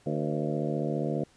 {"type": "harmonic tone with a mistuned harmonic", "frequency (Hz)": 75, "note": "D2", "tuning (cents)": 37, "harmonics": [2, 3, 4, 5, 6, 7, 8, 9], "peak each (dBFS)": [-32, -34, -35, -36, -37, -37, -38, -39], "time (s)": [0.06, 1.24], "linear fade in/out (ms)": 5, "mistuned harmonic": 6, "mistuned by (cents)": 73, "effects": ["pink hiss -61 dBFS RMS until 1.36 s", "resampled to 22050 Hz"]}